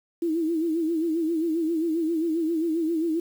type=tone with vibrato; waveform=sine; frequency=326.4 Hz; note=E4; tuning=17 cents flat; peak=-22 dBFS; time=0.22-3.2 s; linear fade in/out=5 ms; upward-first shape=sine; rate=7.5 Hz; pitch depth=86 cents each way; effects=8-bit